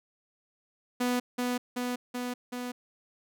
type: tone with echo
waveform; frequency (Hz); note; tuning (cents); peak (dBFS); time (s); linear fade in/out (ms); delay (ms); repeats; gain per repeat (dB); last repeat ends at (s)
sawtooth; 246.9; B3; 0; -22; 1-1.2; 10; 380; 4; -2; 2.72
effects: none